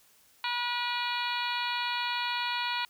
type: harmonic tone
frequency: 483.6 Hz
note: B4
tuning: 36 cents flat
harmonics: 2 / 3 / 4 / 5 / 6 / 7 / 8 / 9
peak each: -33 / -37 / -40 / -36 / -39 / -41 / -39 / -39 dBFS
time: 0.44-2.85 s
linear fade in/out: 2 ms
effects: white hiss -62 dBFS RMS until 2.89 s